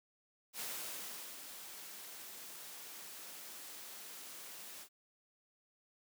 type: noise with ADSR envelope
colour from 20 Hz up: white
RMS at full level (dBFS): -42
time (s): 0.53-4.89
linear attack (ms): 67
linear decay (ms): 780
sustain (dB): -8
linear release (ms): 80
effects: high-pass 200 Hz 12 dB/octave